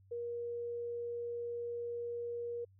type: tone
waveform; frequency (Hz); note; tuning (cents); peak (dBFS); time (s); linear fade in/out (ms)
sine; 474.5; A#4; +31; -37; 0.11-2.65; 10
effects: added 96 Hz sine -61 dBFS peak until 2.79 s